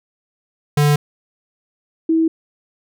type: tone pair in turn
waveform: square / sine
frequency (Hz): 146.83 / 324.1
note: D3 / E4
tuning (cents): 0 / -29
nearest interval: octave + major second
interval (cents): 1371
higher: second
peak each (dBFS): -12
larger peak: neither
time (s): 0.77-0.96 / 2.09-2.28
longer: neither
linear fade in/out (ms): 5
effects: none